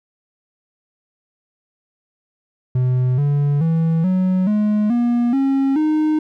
triangle tone with pitch steps, 126.7 / 143.87 / 163.36 / 185.5 / 210.6 / 239.2 / 271.6 / 308.4 Hz, B2 / D3 / E3 / F#3 / G#3 / A#3 / C#4 / D#4, +45 / -35 / -15 / +5 / +24 / +45 / -35 / -15 cents, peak -12 dBFS, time 2.75-6.19 s, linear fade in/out 5 ms, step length 430 ms, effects none

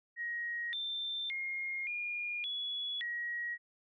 sine tone with pitch steps, 1888 / 3566 / 2138 / 2424 / 3389 / 1901 Hz, A#6 / A7 / C7 / D#7 / G#7 / A#6, +22 / +22 / +37 / -46 / +34 / +33 cents, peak -35 dBFS, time 0.16-3.58 s, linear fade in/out 50 ms, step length 570 ms, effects none

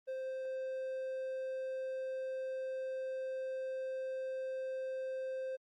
triangle tone, 523.3 Hz, C5, in tune, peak -35 dBFS, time 0.07-5.57 s, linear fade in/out 20 ms, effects Opus 24 kbps

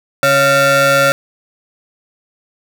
40% pulse ring-modulated tone, 415.3 Hz, G#4, in tune, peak -5 dBFS, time 0.23-1.12 s, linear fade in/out 0 ms, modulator 971 Hz, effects none

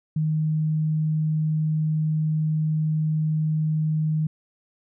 sine tone, 155.56 Hz, D#3, in tune, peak -20 dBFS, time 0.16-4.27 s, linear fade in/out 5 ms, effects none

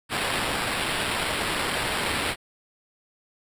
white noise with sample-and-hold, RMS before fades -27 dBFS, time 0.09-2.36 s, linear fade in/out 50 ms, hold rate 6300 Hz, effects resampled to 32000 Hz

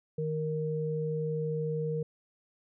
sine tone pair together, 155.76 / 466.2 Hz, D#3 / A#4, +2 / 0 cents, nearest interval octave + perfect fifth, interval 1898 cents, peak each -32 / -32 dBFS, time 0.18-2.03 s, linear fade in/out 5 ms, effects none

